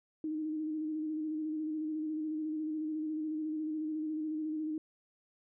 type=tone with vibrato; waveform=sine; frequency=310.1 Hz; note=D#4; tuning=6 cents flat; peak=-33 dBFS; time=0.24-4.78 s; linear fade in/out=2 ms; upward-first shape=square; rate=14 Hz; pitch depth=26 cents each way; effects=none